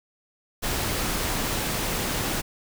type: noise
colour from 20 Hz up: pink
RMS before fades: -27 dBFS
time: 0.62-2.42 s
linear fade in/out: 20 ms
effects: none